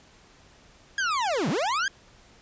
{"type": "linear two-way sweep", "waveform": "40% pulse", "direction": "down then up", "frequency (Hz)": [1657, 132.6, 1657], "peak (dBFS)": -23, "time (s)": [0.98, 1.88], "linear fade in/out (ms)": 2, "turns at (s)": 1.49, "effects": ["pink hiss -55 dBFS RMS until 2.41 s", "resampled to 16000 Hz"]}